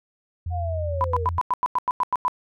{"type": "tone with vibrato", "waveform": "sine", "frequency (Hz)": 84.6, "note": "E2", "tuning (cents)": 45, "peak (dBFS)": -25, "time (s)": [0.46, 1.39], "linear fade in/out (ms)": 5, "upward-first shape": "sine", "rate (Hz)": 19, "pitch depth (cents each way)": 33}
{"type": "linear sweep", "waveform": "sine", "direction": "down", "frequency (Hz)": [730, 441.7], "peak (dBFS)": -28, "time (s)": [0.5, 1.28], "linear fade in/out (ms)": 50}
{"type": "tone bursts", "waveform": "sine", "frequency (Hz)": 998, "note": "B5", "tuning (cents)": 18, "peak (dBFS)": -18, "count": 11, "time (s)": [1.01, 2.281], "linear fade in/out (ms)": 0, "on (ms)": 31, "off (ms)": 93}
{"effects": []}